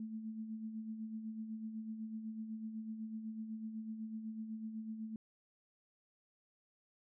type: tone with tremolo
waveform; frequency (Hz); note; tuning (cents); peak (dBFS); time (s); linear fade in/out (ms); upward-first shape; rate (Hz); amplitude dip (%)
sine; 220; A3; 0; -39; 0-5.16; 2; sine; 8; 50
effects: none